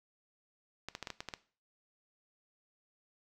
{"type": "clicks", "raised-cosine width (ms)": 0.2, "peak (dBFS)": -22, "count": 8, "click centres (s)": [0.886, 0.951, 1.027, 1.072, 1.103, 1.205, 1.287, 1.338], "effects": ["noise-tail reverb RT60 0.4 s tail -17 dB re dry"]}